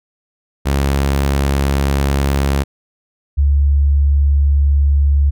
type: tone pair in turn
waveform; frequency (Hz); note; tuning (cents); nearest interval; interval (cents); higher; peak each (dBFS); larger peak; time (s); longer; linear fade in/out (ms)
sawtooth / sine; 69.3 / 70.96; C#2 / C#2; 0 / +41; unison; 41; second; -9; neither; 0.65-2.64 / 3.37-5.31; first; 20
effects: none